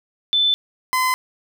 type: tone pair in turn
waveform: sine / 30% pulse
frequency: 3520 / 1022.6 Hz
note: A7 / C6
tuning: 0 / -40 cents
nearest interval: octave + major sixth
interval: 2140 cents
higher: first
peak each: -14 dBFS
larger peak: neither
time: 0.33-0.54 / 0.93-1.14 s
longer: neither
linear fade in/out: 0 ms
effects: none